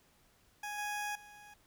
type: tone with level steps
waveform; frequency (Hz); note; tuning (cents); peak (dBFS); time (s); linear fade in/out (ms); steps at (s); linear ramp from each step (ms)
20% pulse; 830.6; G#5; 0; -34 / -31 / -48; 0.63-1.54; 5; 0.78 / 1.15; 5
effects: pink hiss -68 dBFS RMS until 1.66 s